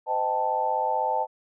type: chord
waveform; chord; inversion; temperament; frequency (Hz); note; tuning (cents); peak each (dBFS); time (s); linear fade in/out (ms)
sine; A half-diminished seventh; first; equal with one note detuned; 513.7 / 622.3 / 784 / 880; C5 / Eb5 / G5 / A5; -32 / 0 / 0 / 0; -31 / -31 / -29 / -25; 0.06-1.27; 50
effects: none